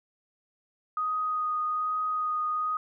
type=tone with vibrato; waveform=sine; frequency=1244.5 Hz; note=D#6; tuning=in tune; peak=-26 dBFS; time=0.97-2.77 s; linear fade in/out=2 ms; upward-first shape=sine; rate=1.2 Hz; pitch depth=11 cents each way; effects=none